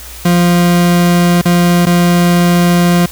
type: tone with dropouts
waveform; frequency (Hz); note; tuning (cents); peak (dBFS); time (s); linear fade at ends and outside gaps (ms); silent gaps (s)
40% pulse; 174.61; F3; 0; -6; 0.25-3.06; 5; 1.415-1.454 / 1.856-1.866
effects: added 60 Hz sine -32 dBFS peak until 3.11 s + white hiss -31 dBFS RMS until 3.11 s